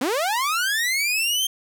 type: linear sweep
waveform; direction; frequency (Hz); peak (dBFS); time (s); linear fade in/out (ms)
sawtooth; up; 230 to 3194; -17; 0.01-1.47; 5
effects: none